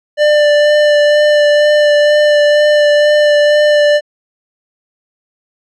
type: tone with vibrato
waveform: square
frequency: 593 Hz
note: D5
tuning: 17 cents sharp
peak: -7 dBFS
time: 0.17-4.01 s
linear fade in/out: 50 ms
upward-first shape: sine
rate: 2.1 Hz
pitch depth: 13 cents each way
effects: low-pass 4000 Hz 12 dB/octave